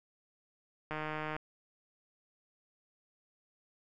click train, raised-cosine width 0.5 ms, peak -23 dBFS, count 71, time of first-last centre 0.91-1.365 s, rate 154 Hz, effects none

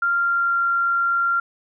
sine tone with pitch glide, 1390 to 1382 Hz, F6 to F6, -9 to -19 cents, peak -17 dBFS, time 0.02-1.4 s, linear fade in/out 5 ms, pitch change -10 cents, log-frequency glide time 0.18-0.61 s, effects none

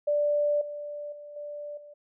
sine tone with level steps, 587.3 Hz, D5, in tune, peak -22 / -34 / -41 / -35 / -45 dBFS, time 0.07-1.94 s, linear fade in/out 10 ms, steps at 0.61 / 1.12 / 1.36 / 1.77 s, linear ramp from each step 5 ms, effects none

